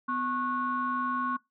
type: tone cluster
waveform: sine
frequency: 250.1 / 1094 / 1471 Hz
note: B3 / C#6 / F#6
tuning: +22 / -23 / -11 cents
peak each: -34 / -29 / -35 dBFS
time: 0.08-1.37 s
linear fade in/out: 10 ms
effects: noise-tail reverb RT60 0.2 s tail -22 dB re dry + tanh soft clip ceiling -19 dBFS